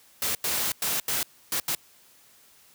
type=noise bursts at uneven times; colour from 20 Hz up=white; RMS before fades=-27 dBFS; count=6; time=0.22-0.35 / 0.44-0.72 / 0.82-1 / 1.08-1.23 / 1.52-1.6 / 1.68-1.75 s; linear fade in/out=2 ms; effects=white hiss -57 dBFS RMS until 2.74 s + high-pass 60 Hz 12 dB/octave